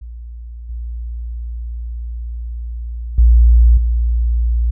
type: tone with level steps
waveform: sine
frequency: 58.27 Hz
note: A#1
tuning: in tune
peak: -28 / -22 / -5 / -12 dBFS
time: 0.01-4.71 s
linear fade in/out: 10 ms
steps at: 0.69 / 3.18 / 3.77 s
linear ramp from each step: 5 ms
effects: none